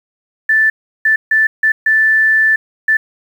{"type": "tone bursts at uneven times", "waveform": "sine", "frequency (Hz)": 1760, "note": "A6", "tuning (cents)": 0, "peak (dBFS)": -8, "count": 6, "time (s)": [[0.49, 0.7], [1.05, 1.16], [1.31, 1.47], [1.63, 1.72], [1.86, 2.56], [2.88, 2.97]], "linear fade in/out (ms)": 5, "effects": ["7-bit"]}